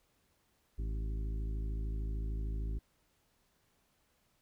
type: harmonic tone with a mistuned harmonic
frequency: 53.3 Hz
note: G#1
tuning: 46 cents sharp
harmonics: 1 / 2 / 3 / 4 / 5 / 6 / 7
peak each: -34 / -46 / -49 / -56 / -53 / -56 / -56 dBFS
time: 0.78-2.79 s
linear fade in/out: 10 ms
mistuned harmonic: 7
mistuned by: +80 cents
effects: pink hiss -74 dBFS RMS until 4.41 s